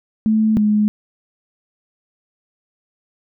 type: tone pair in turn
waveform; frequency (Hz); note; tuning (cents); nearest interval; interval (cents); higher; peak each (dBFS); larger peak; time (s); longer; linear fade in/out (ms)
sine; 218 / 210.7; A3 / G#3; -16 / +25; minor second; 59; first; -12; neither; 0.26-0.57 / 0.57-0.88; neither; 0
effects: none